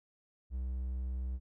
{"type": "tone", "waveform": "triangle", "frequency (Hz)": 63.5, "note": "B1", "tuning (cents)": 49, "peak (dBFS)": -32, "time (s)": [0.5, 1.4], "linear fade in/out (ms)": 50, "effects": []}